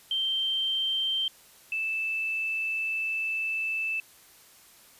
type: tone pair in turn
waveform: sine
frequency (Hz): 3136 / 2637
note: G7 / E7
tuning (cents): 0 / 0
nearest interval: minor third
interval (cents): 300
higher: first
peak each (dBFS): -25 / -27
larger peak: first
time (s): 0.11-1.28 / 1.72-4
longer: second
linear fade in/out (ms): 2
effects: white hiss -55 dBFS RMS until 4.99 s + resampled to 32000 Hz